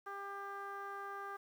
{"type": "tone with low-pass filter", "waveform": "15% pulse", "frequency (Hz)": 398.2, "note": "G4", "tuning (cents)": 27, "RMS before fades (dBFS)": -45, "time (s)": [0.06, 1.37], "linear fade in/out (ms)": 10, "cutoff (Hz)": 1400, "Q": 3, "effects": ["11-bit"]}